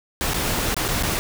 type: noise with dropouts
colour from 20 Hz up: pink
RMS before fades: -23 dBFS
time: 0.21-1.19 s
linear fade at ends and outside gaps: 0 ms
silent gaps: 0.335-0.343 / 0.744-0.766 / 0.881-0.886 / 1.026-1.034 s
effects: none